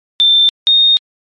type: tone pair in turn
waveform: sine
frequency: 3566 / 3690 Hz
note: A7 / A#7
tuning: +22 / -18 cents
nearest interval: minor second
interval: 60 cents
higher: second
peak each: -6 dBFS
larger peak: neither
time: 0.2-0.49 / 0.67-0.97 s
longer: second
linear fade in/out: 0 ms
effects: MP3 48 kbps